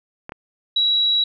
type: clicks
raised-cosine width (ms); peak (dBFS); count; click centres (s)
0.5; -17; 2; 0.294 / 0.321
type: tone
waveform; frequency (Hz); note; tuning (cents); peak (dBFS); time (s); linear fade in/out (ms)
sine; 3889; B7; -27; -15; 0.76-1.24; 5
effects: none